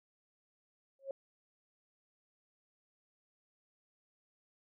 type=tone with exponential growth; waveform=sine; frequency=544 Hz; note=C#5; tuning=33 cents flat; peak=-33 dBFS; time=0.99-1.11 s; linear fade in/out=2 ms; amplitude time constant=26 ms; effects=none